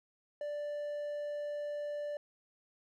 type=tone; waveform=triangle; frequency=587.3 Hz; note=D5; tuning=in tune; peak=-34 dBFS; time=0.41-2.17 s; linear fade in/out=2 ms; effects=none